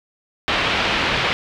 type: low-pass noise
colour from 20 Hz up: white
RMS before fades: -20 dBFS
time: 0.48-1.33 s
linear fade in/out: 0 ms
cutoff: 3400 Hz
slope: 24 dB/octave
effects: none